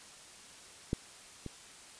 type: clicks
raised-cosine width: 3 ms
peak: -17 / -27 dBFS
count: 2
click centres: 0.931 / 1.463 s
effects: white hiss -53 dBFS RMS until 1.99 s + resampled to 22050 Hz